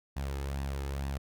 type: tone with flanger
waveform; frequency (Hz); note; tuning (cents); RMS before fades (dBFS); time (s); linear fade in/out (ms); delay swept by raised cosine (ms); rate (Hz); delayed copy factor
sawtooth; 68.9; C#2; -10; -35; 0.16-1.18; 10; 1.1 to 2.4; 2.2; +0.5
effects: none